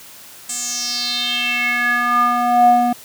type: tone with band-pass filter sweep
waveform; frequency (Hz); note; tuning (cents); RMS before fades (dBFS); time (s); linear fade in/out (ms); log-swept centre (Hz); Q
square; 242.3; B3; -33; -17; 0.49-2.93; 5; 8100 to 540; 5.4
effects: white hiss -40 dBFS RMS until 3.04 s + high-pass 60 Hz 12 dB/octave